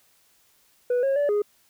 sine tone with pitch steps, 491.5 / 544 / 578 / 414.1 Hz, B4 / C#5 / D5 / G#4, -8 / -33 / -28 / -5 cents, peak -17 dBFS, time 0.9-1.42 s, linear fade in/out 5 ms, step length 130 ms, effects tanh soft clip ceiling -19 dBFS + white hiss -62 dBFS RMS until 1.69 s

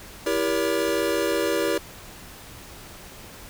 square chord, E diminished seventh, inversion none, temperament just, 329.6 / 395.6 / 474.7 / 569.6 Hz, E4 / G4 / Bb4 / Db5, 0 / +16 / +31 / +47 cents, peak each -28 dBFS, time 0.26-1.78 s, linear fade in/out 5 ms, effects pink hiss -43 dBFS RMS until 3.49 s

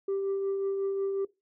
sine tone with tremolo, 392 Hz, G4, in tune, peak -24 dBFS, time 0.08-1.25 s, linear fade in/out 5 ms, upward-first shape triangle, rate 5.5 Hz, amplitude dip 40%, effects noise-tail reverb RT60 0.2 s tail -19 dB re dry + tanh soft clip ceiling -25 dBFS

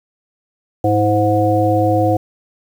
harmonic tone with a mistuned harmonic, 104 Hz, G#2, 3 cents sharp, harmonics 1 / 3 / 5 / 7, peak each -17 / -17 / -17 / -17 dBFS, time 0.84-2.17 s, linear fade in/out 5 ms, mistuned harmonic 3, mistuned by +56 cents, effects 7-bit

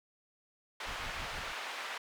white band-pass noise, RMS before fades -41 dBFS, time 0.8-1.98 s, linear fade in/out 5 ms, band 640 to 2400 Hz, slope 12 dB/octave
brown noise with tremolo, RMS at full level -42 dBFS, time 0.85-1.53 s, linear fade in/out 50 ms, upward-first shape triangle, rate 6.2 Hz, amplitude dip 90%
effects none

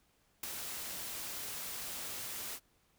white noise with ADSR envelope, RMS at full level -36 dBFS, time 0.43-2.6 s, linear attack 5 ms, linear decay 11 ms, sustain -6 dB, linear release 61 ms, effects pink hiss -72 dBFS RMS until 2.98 s

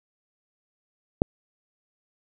click, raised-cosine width 2 ms, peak -5 dBFS, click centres 1.219 s, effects none

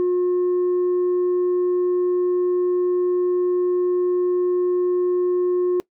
sine tone, 359 Hz, F4, 48 cents sharp, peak -14 dBFS, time 0-5.8 s, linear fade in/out 0 ms, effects noise-tail reverb RT60 0.1 s tail -23 dB re dry + tanh soft clip ceiling -16 dBFS

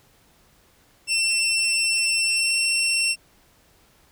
20% pulse tone with pitch glide, 2697 to 2714 Hz, E7 to E7, +39 to +50 cents, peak -14 dBFS, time 1.07-3.16 s, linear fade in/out 50 ms, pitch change +11 cents, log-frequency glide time 2.29-2.53 s, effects pink hiss -58 dBFS RMS until 4.11 s

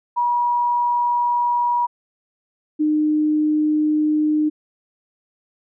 sine tone pair in turn, 963 / 304.6 Hz, B5 / D#4, -44 / -37 cents, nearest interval octave + minor sixth, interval 1993 cents, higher first, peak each -16 / -15 dBFS, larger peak second, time 0.16-1.87 / 2.79-4.5 s, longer neither, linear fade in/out 20 ms, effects none

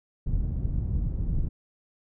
pink low-pass noise, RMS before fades -27 dBFS, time 0.26-1.49 s, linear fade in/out 10 ms, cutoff 120 Hz, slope 12 dB/octave, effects none

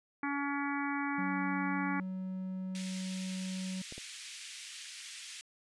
harmonic tone, 282.9 Hz, C#4, 35 cents sharp, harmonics 1 / 3 / 4 / 5 / 6 / 7 / 8, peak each -35 / -40 / -41 / -42 / -43 / -43 / -44 dBFS, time 0.23-2 s, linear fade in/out 2 ms
triangle tone, 187.1 Hz, F#3, 20 cents sharp, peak -34 dBFS, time 1.18-3.82 s, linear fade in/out 5 ms
pink band-pass noise, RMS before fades -47 dBFS, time 2.75-5.41 s, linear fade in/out 0 ms, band 2100 to 9600 Hz, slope 24 dB/octave
clicks, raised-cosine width 2 ms, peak -33 dBFS, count 2, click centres 3.924 / 3.98 s
effects resampled to 24000 Hz

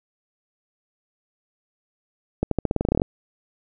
accelerating click train, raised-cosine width 2 ms, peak -7 dBFS, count 14, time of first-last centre 2.43-3.019 s, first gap 83 ms, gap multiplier 0.89, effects none

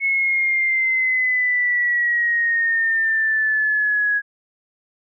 sine exponential sweep, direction down, 2194 to 1661 Hz, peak -16 dBFS, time 0-4.22 s, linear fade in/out 50 ms, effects none

